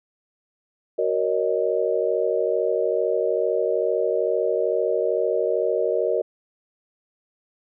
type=chord; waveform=sine; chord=D# minor seventh; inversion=first; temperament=just; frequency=373.4 / 466.7 / 560 / 622.3 Hz; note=F#4 / A#4 / C#5 / D#5; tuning=+16 / +2 / +18 / 0 cents; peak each=-26 / -23 / -27 / -25 dBFS; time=0.98-6.22 s; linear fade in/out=10 ms; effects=none